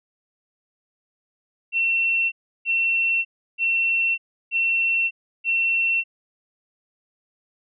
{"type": "tone bursts", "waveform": "sine", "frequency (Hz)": 2708, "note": "E7", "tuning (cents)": 46, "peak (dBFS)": -18, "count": 5, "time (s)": [1.72, 6.04], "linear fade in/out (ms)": 50, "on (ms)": 600, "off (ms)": 330, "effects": []}